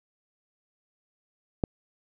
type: click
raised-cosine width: 2 ms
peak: -11 dBFS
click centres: 1.638 s
effects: none